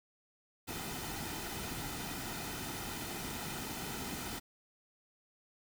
pink noise with comb filter, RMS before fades -41 dBFS, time 0.67-4.4 s, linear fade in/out 20 ms, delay 1.8 ms, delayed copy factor -0.55, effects none

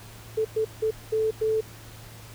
sine tone bursts at uneven times, 438.1 Hz, A4, 7 cents flat, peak -21 dBFS, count 5, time 0.37-0.45 / 0.56-0.65 / 0.82-0.91 / 1.12-1.31 / 1.41-1.61 s, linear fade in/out 10 ms, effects added 111 Hz sine -45 dBFS peak until 2.34 s + pink hiss -47 dBFS RMS until 2.34 s

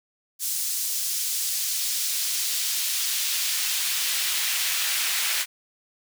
pink noise with high-pass filter sweep, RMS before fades -26 dBFS, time 0.39-5.46 s, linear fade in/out 50 ms, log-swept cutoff 6500 to 2000 Hz, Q 0.85, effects none

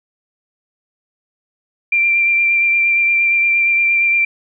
sine tone with vibrato, 2367 Hz, D7, 13 cents sharp, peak -11 dBFS, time 1.92-4.25 s, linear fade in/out 5 ms, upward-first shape sine, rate 8.6 Hz, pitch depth 16 cents each way, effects none

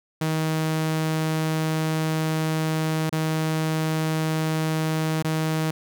sawtooth tone with dropouts, 158.1 Hz, D#3, 28 cents sharp, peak -18 dBFS, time 0.21-5.71 s, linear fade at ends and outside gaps 5 ms, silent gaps 3.096-3.125 / 5.225-5.245 s, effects none

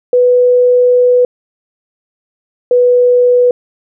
sine tone pair in turn, 494.5 / 492.3 Hz, B4 / B4, +2 / -6 cents, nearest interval unison, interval 8 cents, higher first, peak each -5 dBFS, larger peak neither, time 0.13-1.25 / 2.71-3.51 s, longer first, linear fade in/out 2 ms, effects none

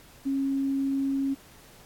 sine tone, 272.9 Hz, C#4, 27 cents flat, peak -24 dBFS, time 0.25-1.35 s, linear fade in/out 20 ms, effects pink hiss -53 dBFS RMS until 1.85 s + AAC 64 kbps

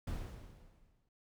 brown noise with exponential decay, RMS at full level -37 dBFS, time 0.07-1.09 s, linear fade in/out 5 ms, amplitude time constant 220 ms, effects none

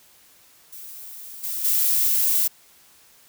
violet noise with level steps, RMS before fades -39 / -28 / -20 dBFS, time 0.72-2.48 s, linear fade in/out 10 ms, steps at 1.43 / 1.64 s, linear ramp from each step 10 ms, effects white hiss -54 dBFS RMS until 3.28 s

